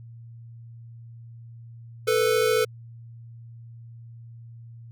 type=tone pair together; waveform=square; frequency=440 / 493.9 Hz; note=A4 / B4; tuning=0 / 0 cents; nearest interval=major second; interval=200 cents; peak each=-22 / -24 dBFS; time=2.07-2.65 s; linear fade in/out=10 ms; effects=added 116 Hz sine -41 dBFS peak until 4.91 s